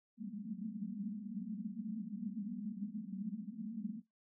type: band-pass noise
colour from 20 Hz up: white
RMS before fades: -43 dBFS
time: 0.17-4.02 s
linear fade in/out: 50 ms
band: 190 to 230 Hz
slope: 96 dB/octave
effects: noise-tail reverb RT60 0.2 s tail -23 dB re dry